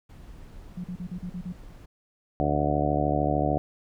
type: noise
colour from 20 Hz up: brown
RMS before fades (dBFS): -45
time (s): 0.09-1.86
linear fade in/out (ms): 10
type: tone bursts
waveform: sine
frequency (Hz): 178.8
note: F3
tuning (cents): +41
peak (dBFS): -31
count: 7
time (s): 0.77-1.526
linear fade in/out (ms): 5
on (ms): 72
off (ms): 42
type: harmonic tone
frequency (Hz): 73.42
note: D2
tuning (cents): 0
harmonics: 1 / 2 / 3 / 4 / 5 / 6 / 7 / 8 / 9 / 10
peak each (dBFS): -31 / -29 / -35 / -29 / -35 / -35 / -35 / -31 / -31 / -29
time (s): 2.4-3.58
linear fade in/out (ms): 0
effects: none